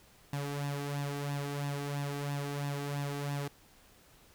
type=tone with flanger; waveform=sawtooth; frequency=142.7 Hz; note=D3; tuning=49 cents flat; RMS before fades=-36 dBFS; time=0.33-3.48 s; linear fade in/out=2 ms; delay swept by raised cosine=1.1 to 2.6 ms; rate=3 Hz; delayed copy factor=+0.6; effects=pink hiss -61 dBFS RMS until 4.34 s